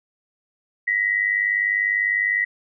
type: tone pair together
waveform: sine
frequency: 1901 / 2001 Hz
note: A#6 / B6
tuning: +33 / +22 cents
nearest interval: minor second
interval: 89 cents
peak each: -21 dBFS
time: 0.87-2.45 s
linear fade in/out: 10 ms
effects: none